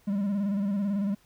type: tone with vibrato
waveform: triangle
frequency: 200.3 Hz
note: G3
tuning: 38 cents sharp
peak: -23 dBFS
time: 0.07-1.15 s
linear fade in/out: 10 ms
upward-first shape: square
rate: 18 Hz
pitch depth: 53 cents each way
effects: pink hiss -63 dBFS RMS until 1.25 s